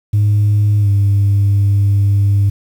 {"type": "tone with pitch glide", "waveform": "sine", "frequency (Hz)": [103.83, 100.29], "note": ["G#2", "G2"], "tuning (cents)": [0, 40], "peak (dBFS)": -7, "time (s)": [0.13, 2.5], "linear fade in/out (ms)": 10, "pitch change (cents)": -60, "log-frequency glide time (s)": [0.8, 0.89], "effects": ["tanh soft clip ceiling -7 dBFS", "7-bit"]}